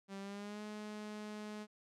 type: tone with pitch glide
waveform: sawtooth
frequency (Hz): 196 to 211.3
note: G3 to G#3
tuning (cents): 0 to +30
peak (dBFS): -40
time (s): 0.08-1.67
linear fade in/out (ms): 50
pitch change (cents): +130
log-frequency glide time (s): 0.19-0.62
effects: low-pass 8000 Hz 12 dB/octave